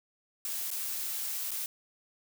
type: noise with dropouts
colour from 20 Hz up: blue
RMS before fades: -35 dBFS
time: 0.45-1.66 s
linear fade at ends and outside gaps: 1 ms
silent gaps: 0.704-0.713 / 1.508-1.515 s
effects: none